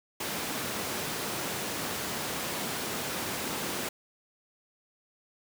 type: high-pass noise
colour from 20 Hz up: pink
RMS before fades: -34 dBFS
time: 0.2-3.89 s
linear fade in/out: 5 ms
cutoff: 170 Hz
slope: 12 dB/octave
effects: none